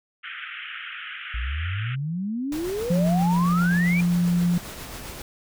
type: band-pass noise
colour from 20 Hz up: pink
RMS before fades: -36 dBFS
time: 0.23-1.96 s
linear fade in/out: 20 ms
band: 1300 to 3200 Hz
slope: 96 dB/octave
type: exponential sweep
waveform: sine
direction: up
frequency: 55 to 2422 Hz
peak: -25 dBFS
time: 1.34-4.01 s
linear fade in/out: 5 ms
type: noise with tremolo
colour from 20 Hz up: pink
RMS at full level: -36 dBFS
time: 2.52-5.22 s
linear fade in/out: 2 ms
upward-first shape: sine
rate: 7.5 Hz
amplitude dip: 30%
type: tone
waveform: sine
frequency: 174.61 Hz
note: F3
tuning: in tune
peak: -18 dBFS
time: 2.9-4.58 s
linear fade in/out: 5 ms
effects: none